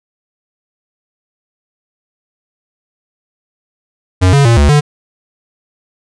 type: tone with pitch steps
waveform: square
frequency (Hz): 92.2 / 140.6 / 116.6 / 72.2 / 147.3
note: F#2 / C#3 / A#2 / D2 / D3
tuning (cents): -6 / +25 / +1 / -29 / +6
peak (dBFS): -6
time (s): 4.21-4.81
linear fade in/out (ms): 20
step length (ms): 120
effects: resampled to 22050 Hz